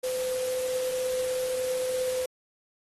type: tone in noise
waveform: sine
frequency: 510 Hz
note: C5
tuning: 44 cents flat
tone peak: -27 dBFS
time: 0.03-2.26 s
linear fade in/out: 10 ms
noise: white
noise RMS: -38 dBFS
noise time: 0.03-2.26 s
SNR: +8 dB
effects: AAC 32 kbps